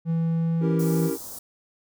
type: tone with pitch glide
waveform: triangle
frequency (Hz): 164.81 to 165.76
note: E3 to E3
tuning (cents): 0 to +10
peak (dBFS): -19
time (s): 0.05-1.11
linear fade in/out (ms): 50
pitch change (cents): +10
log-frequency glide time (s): 0.36-0.71
type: chord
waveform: triangle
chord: C# diminished seventh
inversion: none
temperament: equal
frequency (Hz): 277.2 / 329.6 / 392 / 466.2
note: C#4 / E4 / G4 / Bb4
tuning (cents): 0 / 0 / 0 / 0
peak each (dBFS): -28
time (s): 0.6-1.18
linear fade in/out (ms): 50
type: band-stop noise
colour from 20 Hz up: white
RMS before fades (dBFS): -38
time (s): 0.79-1.39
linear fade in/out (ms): 5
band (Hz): 1100 to 5100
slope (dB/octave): 24
effects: none